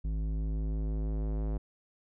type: tone with low-pass filter sweep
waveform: square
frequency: 53 Hz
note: G#1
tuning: 36 cents sharp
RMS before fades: -32 dBFS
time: 0.04-1.58 s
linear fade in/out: 10 ms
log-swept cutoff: 190 to 640 Hz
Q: 0.79
effects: none